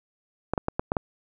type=clicks; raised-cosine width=1 ms; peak=-10 dBFS; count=6; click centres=0.536 / 0.578 / 0.684 / 0.795 / 0.919 / 0.968 s; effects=none